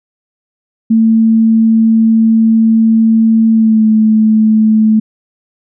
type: tone with pitch glide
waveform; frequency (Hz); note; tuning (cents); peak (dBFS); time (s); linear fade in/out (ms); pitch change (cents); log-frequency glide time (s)
sine; 223.9 to 217.8; A3 to A3; +30 to -17; -5; 0.9-5; 10; -47; 3.52-3.85
effects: none